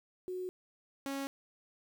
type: tone pair in turn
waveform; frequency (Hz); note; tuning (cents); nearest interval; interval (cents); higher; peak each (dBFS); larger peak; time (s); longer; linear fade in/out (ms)
sine / sawtooth; 367 / 274.9; F#4 / C#4; -14 / -14; perfect fourth; 500; first; -36 / -32; second; 0.28-0.49 / 1.06-1.27; neither; 0
effects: 10-bit